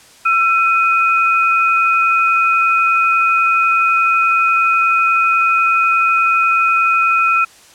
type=tone pair together; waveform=sine; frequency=1344.1 / 2498 Hz; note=E6 / D#7; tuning=+33 / +6 cents; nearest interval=major seventh; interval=1073 cents; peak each=-12 / -15 dBFS; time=0.25-7.45 s; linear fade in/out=10 ms; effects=white hiss -44 dBFS RMS until 7.74 s + low-pass 9000 Hz 12 dB/octave